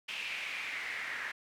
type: noise with band-pass filter sweep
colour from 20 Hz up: pink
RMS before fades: -39 dBFS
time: 0.08-1.32 s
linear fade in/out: 10 ms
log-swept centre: 2700 to 1800 Hz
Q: 4.7
effects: none